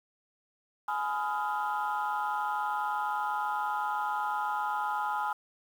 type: chord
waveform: sine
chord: F half-diminished seventh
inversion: first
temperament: just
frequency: 838.1 / 1005.8 / 1257.2 / 1396.9 Hz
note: Ab5 / Cb6 / Eb6 / F6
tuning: +16 / +31 / +18 / 0 cents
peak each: -31 / -34 / -35 / -36 dBFS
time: 0.88-5.33 s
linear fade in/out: 5 ms
effects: tanh soft clip ceiling -22 dBFS + 9-bit